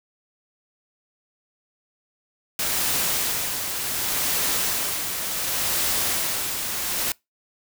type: noise with tremolo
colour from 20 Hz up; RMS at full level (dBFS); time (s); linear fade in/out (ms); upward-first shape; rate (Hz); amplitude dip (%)
white; -23; 2.59-7.12; 2; sine; 0.68; 45
effects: noise-tail reverb RT60 0.2 s tail -25 dB re dry